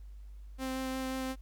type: tone with vibrato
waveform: sawtooth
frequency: 261.7 Hz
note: C4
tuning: in tune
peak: -30 dBFS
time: 0.58-1.36 s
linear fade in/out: 50 ms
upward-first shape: sine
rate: 5.6 Hz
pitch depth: 8 cents each way
effects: added 50 Hz sine -45 dBFS peak until 1.41 s + pink hiss -72 dBFS RMS until 1.41 s